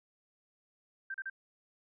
sine tone bursts, 1568 Hz, G6, in tune, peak -36 dBFS, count 3, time 1.1-1.299 s, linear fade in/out 5 ms, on 43 ms, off 35 ms, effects none

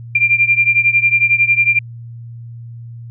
sine beating tone pair, 2379 / 2390 Hz, D7 / D7, +22 / +30 cents, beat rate 11 Hz, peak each -12 / -14 dBFS, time 0.15-1.79 s, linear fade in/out 5 ms, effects added 117 Hz sine -29 dBFS peak until 3.1 s

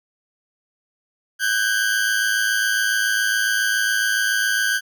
40% pulse tone pair together, 1514 / 1621.2 Hz, F#6 / G#6, +39 / -42 cents, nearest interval minor second, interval 119 cents, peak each -20 dBFS, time 1.39-4.81 s, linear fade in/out 50 ms, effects none

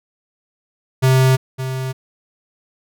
square tone with echo, 130.81 Hz, C3, in tune, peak -11 dBFS, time 1.02-1.37 s, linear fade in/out 20 ms, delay 560 ms, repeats 1, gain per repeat -11 dB, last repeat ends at 1.93 s, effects none

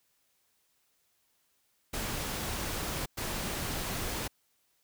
pink noise bursts at uneven times, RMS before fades -35 dBFS, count 2, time 1.93-3.06 / 3.17-4.28 s, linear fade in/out 10 ms, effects white hiss -73 dBFS RMS until 4.83 s

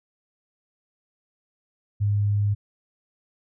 sine tone, 102.6 Hz, G#2, 21 cents flat, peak -19 dBFS, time 2-2.55 s, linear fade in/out 20 ms, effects none

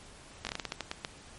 slowing click train, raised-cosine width 0.2 ms, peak -16 dBFS, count 11, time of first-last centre 0.45-1.049 s, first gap 18 ms, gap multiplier 1.25, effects pink hiss -52 dBFS RMS until 1.38 s + MP3 48 kbps

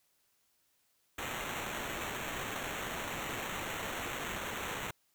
white noise with sample-and-hold, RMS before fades -39 dBFS, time 1.18-4.91 s, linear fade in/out 5 ms, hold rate 4900 Hz, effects white hiss -74 dBFS RMS until 5.14 s

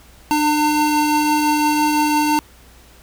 square tone pair together, 299.7 / 905 Hz, D4 / A5, +35 / +48 cents, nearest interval octave + perfect fifth, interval 1913 cents, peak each -18 dBFS, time 0.31-2.39 s, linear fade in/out 0 ms, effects added 60 Hz sine -47 dBFS peak until 3.02 s + pink hiss -48 dBFS RMS until 3.02 s

